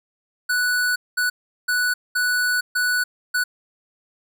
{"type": "tone bursts at uneven times", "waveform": "square", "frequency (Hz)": 1480, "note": "F#6", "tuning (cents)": 0, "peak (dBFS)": -19, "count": 6, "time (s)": [[0.49, 0.96], [1.17, 1.3], [1.68, 1.94], [2.15, 2.61], [2.75, 3.04], [3.34, 3.44]], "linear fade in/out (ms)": 10, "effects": []}